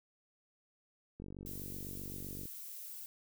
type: click train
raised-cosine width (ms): 3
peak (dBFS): -34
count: 61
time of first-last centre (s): 1.2-2.455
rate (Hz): 47.8
type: noise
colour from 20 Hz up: violet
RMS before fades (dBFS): -47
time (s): 1.46-3.06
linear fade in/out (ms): 0
effects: none